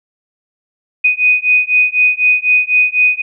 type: beating tone pair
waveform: sine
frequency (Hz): 2489 / 2493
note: D#7 / D#7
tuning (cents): 0 / +3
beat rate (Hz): 4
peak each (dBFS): -12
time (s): 1.04-3.22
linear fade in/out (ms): 10
effects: none